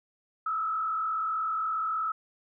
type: tone with frequency modulation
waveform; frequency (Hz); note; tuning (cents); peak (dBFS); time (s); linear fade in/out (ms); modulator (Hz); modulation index
sine; 1299; E6; -26; -27; 0.46-2.12; 5; 43.4; 0.89
effects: none